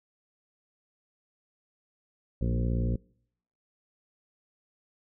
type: harmonic tone with a mistuned harmonic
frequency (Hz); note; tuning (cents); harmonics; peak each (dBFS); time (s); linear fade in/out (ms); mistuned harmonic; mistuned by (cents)
58.6; A#1; +10; 1 / 2 / 3 / 4 / 5 / 6 / 7 / 8 / 9; -28 / -30 / -34 / -36 / -41 / -44 / -45 / -45 / -44; 2.41-2.96; 5; 3; +33
effects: noise-tail reverb RT60 0.7 s tail -26 dB re dry